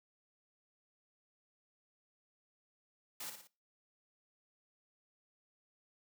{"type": "noise with echo", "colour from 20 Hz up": "white", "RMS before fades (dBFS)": -44, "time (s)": [3.2, 3.3], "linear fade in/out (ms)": 5, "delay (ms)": 58, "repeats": 3, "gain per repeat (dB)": -6, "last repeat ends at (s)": 3.474, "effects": ["noise-tail reverb RT60 0.3 s tail -20 dB re dry", "high-pass 200 Hz 12 dB/octave"]}